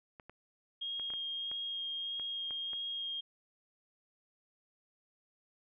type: clicks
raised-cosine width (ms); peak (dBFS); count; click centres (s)
0.5; -35; 9; 0.198 / 0.296 / 0.997 / 1.103 / 1.137 / 1.515 / 2.197 / 2.508 / 2.733
type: tone with vibrato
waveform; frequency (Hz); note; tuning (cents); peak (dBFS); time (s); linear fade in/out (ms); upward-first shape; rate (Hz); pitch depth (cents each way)
sine; 3246; G#7; -40; -36; 0.81-3.21; 10; sine; 1.6; 10
effects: none